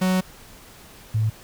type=tone pair in turn; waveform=45% pulse / sine; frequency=185.5 / 109.32 Hz; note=F#3 / A2; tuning=+5 / -11 cents; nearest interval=major sixth; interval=916 cents; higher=first; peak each=-18 dBFS; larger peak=neither; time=0.01-0.21 / 1.14-1.3 s; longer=first; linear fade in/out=10 ms; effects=pink hiss -46 dBFS RMS until 1.43 s